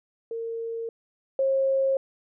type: tone pair in turn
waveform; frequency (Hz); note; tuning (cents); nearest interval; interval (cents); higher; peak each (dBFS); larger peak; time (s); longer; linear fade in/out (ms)
sine; 457.9 / 538; A#4 / C5; -31 / +48; minor third; 279; second; -29 / -20; second; 0.31-0.89 / 1.39-1.97; neither; 2
effects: none